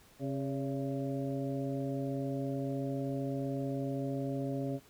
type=harmonic tone with a mistuned harmonic; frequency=135.7 Hz; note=C#3; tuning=36 cents flat; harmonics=1 / 2 / 3 / 4 / 5; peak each=-37 / -36 / -42 / -41 / -46 dBFS; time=0.19-4.8 s; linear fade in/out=50 ms; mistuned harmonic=4; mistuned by=+70 cents; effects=pink hiss -61 dBFS RMS until 4.89 s